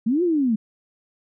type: linear two-way sweep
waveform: sine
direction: up then down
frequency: 206.3 to 365.6 to 206.3 Hz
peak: -17 dBFS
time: 0.06-0.56 s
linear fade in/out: 10 ms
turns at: 0.23 s
effects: none